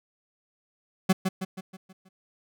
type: tone with echo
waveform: 40% pulse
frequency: 188.1 Hz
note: F#3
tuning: 29 cents sharp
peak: -16 dBFS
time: 1.09-1.13 s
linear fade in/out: 10 ms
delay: 160 ms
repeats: 6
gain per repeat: -6 dB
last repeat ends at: 2.09 s
effects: none